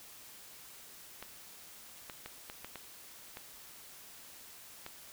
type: clicks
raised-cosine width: 0.3 ms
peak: -27 dBFS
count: 8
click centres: 1.226 / 2.098 / 2.26 / 2.499 / 2.646 / 2.757 / 3.371 / 4.864 s
effects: white hiss -53 dBFS RMS until 5.12 s